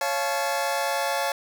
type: chord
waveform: sawtooth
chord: Db augmented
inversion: none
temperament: just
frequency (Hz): 554.4 / 693 / 866.2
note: Db5 / F5 / A5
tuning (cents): 0 / -14 / -27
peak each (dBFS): -24 / -25 / -24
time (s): 0.01-1.32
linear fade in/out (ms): 2
effects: none